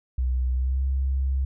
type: tone with pitch glide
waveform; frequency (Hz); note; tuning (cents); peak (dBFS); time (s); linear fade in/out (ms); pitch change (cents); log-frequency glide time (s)
sine; 63.1 to 66.66; B1 to C2; +38 to +33; -21; 0.18-1.45; 5; +95; 0.53-0.83
effects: none